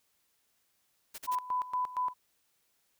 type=noise bursts; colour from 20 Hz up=white; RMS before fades=-43 dBFS; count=3; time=1.14-1.355 s; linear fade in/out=10 ms; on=43 ms; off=43 ms
type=tone with tremolo; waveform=sine; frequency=1000 Hz; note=B5; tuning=21 cents sharp; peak=-28 dBFS; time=1.27-2.14 s; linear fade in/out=20 ms; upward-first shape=square; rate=4.3 Hz; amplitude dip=80%
effects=white hiss -74 dBFS RMS until 2.99 s